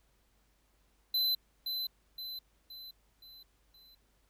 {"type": "tone with echo", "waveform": "square", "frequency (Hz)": 4036, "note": "B7", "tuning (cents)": 37, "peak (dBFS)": -28, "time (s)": [1.14, 1.35], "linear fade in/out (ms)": 5, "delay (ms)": 520, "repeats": 5, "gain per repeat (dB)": -6, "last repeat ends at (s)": 3.95, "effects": ["added 50 Hz sine -70 dBFS peak until 4.29 s", "pink hiss -73 dBFS RMS until 4.29 s"]}